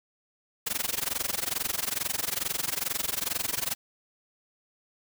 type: noise with amplitude modulation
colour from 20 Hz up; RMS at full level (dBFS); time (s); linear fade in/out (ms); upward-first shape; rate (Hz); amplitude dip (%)
white; -27; 0.66-3.75; 10; sine; 22.3; 95
effects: none